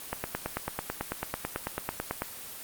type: click train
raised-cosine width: 0.5 ms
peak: -14 dBFS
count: 20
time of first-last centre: 0.13-2.22 s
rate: 9.09 Hz
effects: white hiss -42 dBFS RMS until 2.63 s + Opus 24 kbps